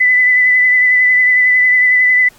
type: tone with vibrato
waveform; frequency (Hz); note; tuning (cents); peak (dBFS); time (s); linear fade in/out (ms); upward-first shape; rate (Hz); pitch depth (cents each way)
sine; 2000; B6; +21; -7; 0-2.29; 10; sine; 11; 19
effects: pink hiss -46 dBFS RMS until 2.38 s + AAC 64 kbps